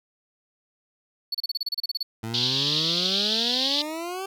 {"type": "tone bursts", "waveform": "triangle", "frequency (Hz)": 4435, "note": "C#8", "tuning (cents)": 0, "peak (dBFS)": -23, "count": 13, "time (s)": [1.32, 2.03], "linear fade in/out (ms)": 5, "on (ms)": 26, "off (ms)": 31}
{"type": "exponential sweep", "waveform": "20% pulse", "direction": "up", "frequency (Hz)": [109.8, 392.1], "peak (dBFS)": -25, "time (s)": [2.23, 4.26], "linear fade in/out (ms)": 5}
{"type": "band-pass noise", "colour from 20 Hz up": "white", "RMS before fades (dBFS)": -25, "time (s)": [2.34, 3.82], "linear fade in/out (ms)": 2, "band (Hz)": [3200, 4600], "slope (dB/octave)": 48}
{"effects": []}